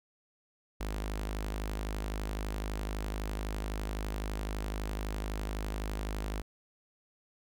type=tone with notch filter; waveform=sawtooth; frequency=51.9 Hz; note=G#1; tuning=in tune; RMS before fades=-36 dBFS; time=0.8-6.42 s; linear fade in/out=10 ms; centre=120 Hz; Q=1.1; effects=none